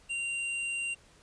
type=tone; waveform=square; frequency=2770 Hz; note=F7; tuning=15 cents flat; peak=-32 dBFS; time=0.09-0.95 s; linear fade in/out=20 ms; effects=pink hiss -60 dBFS RMS until 1.22 s + resampled to 22050 Hz